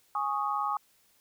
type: chord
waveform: sine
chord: Ab suspended fourth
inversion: none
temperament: just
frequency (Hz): 830.6 / 1107.5 / 1245.9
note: Ab5 / Db6 / Eb6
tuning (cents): 0 / -2 / +2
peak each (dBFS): -32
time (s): 0.15-0.77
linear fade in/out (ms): 2
effects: white hiss -66 dBFS RMS until 1.2 s